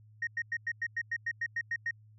sine tone bursts, 1864.7 Hz, A#6, in tune, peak -28 dBFS, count 12, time 0.22-1.91 s, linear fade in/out 5 ms, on 51 ms, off 98 ms, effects tanh soft clip ceiling -27 dBFS + added 107 Hz sine -55 dBFS peak until 2.18 s

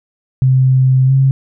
sine tone with pitch glide, 130.5 to 134.4 Hz, C3 to C3, -4 to +47 cents, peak -7 dBFS, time 0.42-1.31 s, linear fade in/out 0 ms, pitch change +51 cents, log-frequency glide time 1.06-1.12 s, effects none

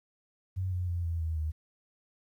sine tone with pitch steps, 93.4 / 90.01 / 86.74 / 83.6 / 80.56 / 77.64 Hz, F#2 / F#2 / F2 / E2 / E2 / D#2, +17 / -47 / -11 / +25 / -39 / -3 cents, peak -29 dBFS, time 0.56-1.52 s, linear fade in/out 20 ms, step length 160 ms, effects 11-bit

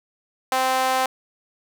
sawtooth tone with high-pass filter, 260 Hz, C4, 11 cents flat, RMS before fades -21 dBFS, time 0.52-1.06 s, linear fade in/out 2 ms, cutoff 760 Hz, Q 2.2, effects none

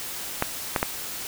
clicks, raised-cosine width 0.5 ms, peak -6 dBFS, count 3, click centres 0.424 / 0.762 / 0.829 s, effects white hiss -34 dBFS RMS until 1.27 s

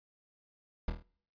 brown noise with echo, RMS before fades -31 dBFS, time 0.88-0.9 s, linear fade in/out 2 ms, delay 25 ms, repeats 5, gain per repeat -5 dB, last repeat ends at 1.025 s, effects noise-tail reverb RT60 0.6 s tail -25 dB re dry + resampled to 11025 Hz

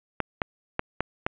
clicks, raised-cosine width 0.5 ms, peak -9 dBFS, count 5, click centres 0.203 / 0.418 / 0.794 / 1.006 / 1.265 s, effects resampled to 8000 Hz + 7-bit

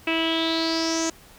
sawtooth tone with low-pass filter sweep, 326.5 Hz, E4, 17 cents flat, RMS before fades -24 dBFS, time 0.07-1.1 s, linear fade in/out 5 ms, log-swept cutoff 2600 to 6700 Hz, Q 7.2, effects pink hiss -50 dBFS RMS until 1.38 s

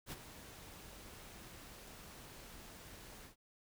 pink noise with ADSR envelope, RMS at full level -44 dBFS, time 0.06-3.36 s, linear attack 60 ms, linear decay 27 ms, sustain -10 dB, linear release 120 ms, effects none

